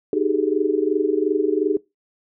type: tone cluster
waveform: sine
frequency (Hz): 308 / 381.9 / 404.7 / 427.5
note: D#4 / G4 / G#4 / A4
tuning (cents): -17 / -45 / -45 / -50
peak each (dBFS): -23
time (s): 0.13-1.77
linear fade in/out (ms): 2
effects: noise-tail reverb RT60 0.2 s tail -21 dB re dry